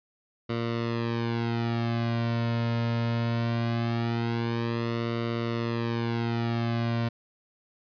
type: tone with flanger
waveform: sawtooth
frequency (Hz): 116.7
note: A#2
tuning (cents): +2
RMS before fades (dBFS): -28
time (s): 0.49-7.09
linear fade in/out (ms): 10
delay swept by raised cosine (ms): 1.2 to 2.6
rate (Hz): 0.21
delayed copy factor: -1
effects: resampled to 11025 Hz